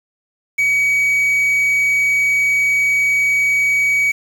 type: tone with quantisation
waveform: triangle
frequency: 2265 Hz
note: C#7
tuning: 37 cents sharp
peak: -11 dBFS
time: 0.58-4.12 s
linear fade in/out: 10 ms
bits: 6
effects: none